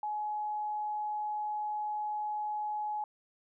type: tone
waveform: sine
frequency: 844 Hz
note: G#5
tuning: 28 cents sharp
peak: -32 dBFS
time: 0.03-3.04 s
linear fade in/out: 2 ms
effects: none